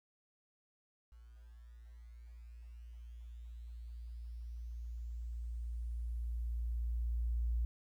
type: tone with level ramp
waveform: sine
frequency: 58.27 Hz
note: A#1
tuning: in tune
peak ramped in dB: -54 to -31 dBFS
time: 1.12-7.65 s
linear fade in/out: 0 ms
effects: 12-bit